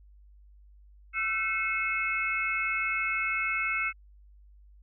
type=tone cluster; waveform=sine; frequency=1339 / 1521 / 2173 / 2592 Hz; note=E6 / F#6 / C#7 / E7; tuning=+27 / +47 / -35 / -30 cents; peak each=-34 / -37 / -29 / -33 dBFS; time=1.13-3.93 s; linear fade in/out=50 ms; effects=added 50 Hz sine -52 dBFS peak until 4.82 s